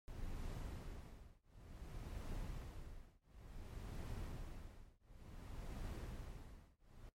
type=noise with tremolo; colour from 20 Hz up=brown; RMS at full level=-45 dBFS; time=0.08-7.09 s; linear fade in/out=0 ms; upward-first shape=triangle; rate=0.56 Hz; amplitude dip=100%; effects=noise-tail reverb RT60 0.1 s tail -17 dB re dry + MP3 64 kbps